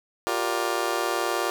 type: chord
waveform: 20% pulse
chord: G minor seventh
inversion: third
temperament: just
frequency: 352.8 / 392 / 470.4 / 588 Hz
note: F4 / G4 / Bb4 / D5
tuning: +18 / 0 / +16 / +2 cents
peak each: -24 / -26 / -26 / -26 dBFS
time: 0.27-1.5 s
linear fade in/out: 0 ms
effects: none